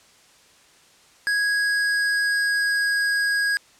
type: tone with pitch glide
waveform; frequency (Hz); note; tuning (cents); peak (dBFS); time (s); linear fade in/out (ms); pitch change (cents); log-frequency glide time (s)
square; 1657 to 1645.6; G#6 to G#6; -4 to -16; -20; 1.27-3.57; 0; -12; 1.4-3.04
effects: white hiss -54 dBFS RMS until 3.79 s + low-pass 8000 Hz 12 dB/octave